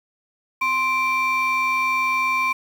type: tone pair together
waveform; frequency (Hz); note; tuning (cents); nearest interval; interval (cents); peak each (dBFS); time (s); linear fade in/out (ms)
sine; 1046.4 / 2349; C6 / D7; 0 / 0; octave + major second; 1400; -19; 0.61-2.53; 10
effects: tanh soft clip ceiling -15 dBFS + 7-bit